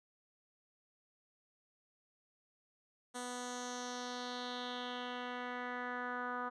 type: tone with low-pass filter sweep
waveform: 10% pulse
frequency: 246.9 Hz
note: B3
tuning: in tune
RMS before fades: -42 dBFS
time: 3.14-6.5 s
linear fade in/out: 20 ms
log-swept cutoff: 8700 to 1300 Hz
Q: 3
effects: none